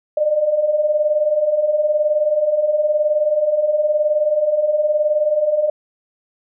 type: beating tone pair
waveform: sine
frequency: 588 / 607 Hz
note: D5 / D#5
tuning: +2 / -43 cents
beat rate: 19 Hz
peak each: -21 / -15 dBFS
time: 0.17-5.7 s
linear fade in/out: 5 ms
effects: none